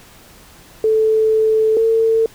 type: tone pair in turn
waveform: sine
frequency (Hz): 438.3 / 449.6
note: A4 / A4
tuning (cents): -7 / +37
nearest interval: unison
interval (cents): 44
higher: second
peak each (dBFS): -11 / -11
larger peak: neither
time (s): 0.84-1.77 / 1.77-2.26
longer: first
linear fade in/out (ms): 2
effects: pink hiss -44 dBFS RMS until 2.34 s